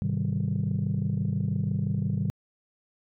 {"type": "chord", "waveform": "sine", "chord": "Ab major seventh", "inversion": "none", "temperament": "just", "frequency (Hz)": [103.83, 129.78, 155.74, 194.67], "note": ["Ab2", "C3", "Eb3", "G3"], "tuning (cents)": [0, -14, 2, -12], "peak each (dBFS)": -29, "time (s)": [0.02, 2.3], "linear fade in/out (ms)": 0, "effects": ["tanh soft clip ceiling -19 dBFS"]}